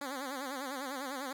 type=tone with vibrato; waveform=10% pulse; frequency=270 Hz; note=C#4; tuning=45 cents flat; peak=-29 dBFS; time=0.01-1.33 s; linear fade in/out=5 ms; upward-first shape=sine; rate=10 Hz; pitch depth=120 cents each way; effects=none

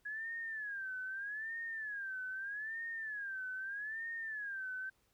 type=tone with vibrato; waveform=sine; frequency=1668 Hz; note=G#6; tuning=7 cents sharp; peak=-39 dBFS; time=0.05-4.9 s; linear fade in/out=10 ms; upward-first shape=sine; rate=0.8 Hz; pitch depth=170 cents each way; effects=pink hiss -75 dBFS RMS until 5.13 s

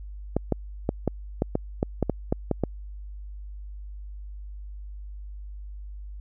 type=clicks; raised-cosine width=2 ms; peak=-9 dBFS; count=12; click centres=0.366 / 0.523 / 0.891 / 1.077 / 1.421 / 1.554 / 1.829 / 2.027 / 2.097 / 2.325 / 2.513 / 2.637 s; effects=added 50 Hz sine -36 dBFS peak until 6.2 s

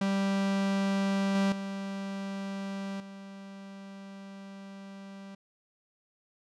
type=tone with level steps; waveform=45% pulse; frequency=196 Hz; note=G3; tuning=in tune; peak=-26 / -24 / -34 / -43 dBFS; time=0.01-5.35 s; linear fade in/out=5 ms; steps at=1.35 / 1.52 / 3 s; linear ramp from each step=2 ms; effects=low-pass 6000 Hz 12 dB/octave

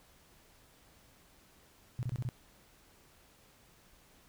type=tone bursts; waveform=sine; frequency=122.8 Hz; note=B2; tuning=9 cents flat; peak=-32 dBFS; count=5; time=1.99-2.289 s; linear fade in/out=0 ms; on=39 ms; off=26 ms; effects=pink hiss -63 dBFS RMS until 4.28 s

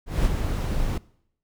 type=noise with ADSR envelope; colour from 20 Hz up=brown; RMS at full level=-19 dBFS; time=0.06-0.98 s; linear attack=190 ms; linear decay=35 ms; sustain=-6 dB; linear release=6 ms; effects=noise-tail reverb RT60 0.7 s tail -22 dB re dry

